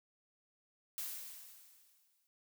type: noise with exponential decay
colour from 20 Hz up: blue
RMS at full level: -40 dBFS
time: 0.98-2.27 s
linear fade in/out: 0 ms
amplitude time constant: 280 ms
effects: noise-tail reverb RT60 0.1 s tail -25 dB re dry